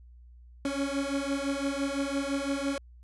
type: beating tone pair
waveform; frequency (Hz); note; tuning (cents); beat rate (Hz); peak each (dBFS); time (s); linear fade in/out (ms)
30% pulse; 275 / 280.9; C#4 / C#4; -14 / +23; 5.9; -29; 0.65-2.78; 2
effects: added 60 Hz sine -49 dBFS peak until 3.03 s + resampled to 24000 Hz